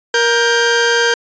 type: tone pair together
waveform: sawtooth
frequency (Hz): 470 / 1580.9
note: A#4 / G6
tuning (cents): +14 / +14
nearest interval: octave + major sixth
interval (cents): 2100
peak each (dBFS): -10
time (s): 0.14-1.14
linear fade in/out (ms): 2
effects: resampled to 16000 Hz